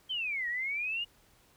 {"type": "exponential two-way sweep", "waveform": "sine", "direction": "down then up", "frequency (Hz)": [3181, 1869, 2903], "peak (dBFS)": -31, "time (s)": [0.09, 1.05], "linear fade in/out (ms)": 20, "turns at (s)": 0.48, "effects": ["pink hiss -64 dBFS RMS until 1.56 s"]}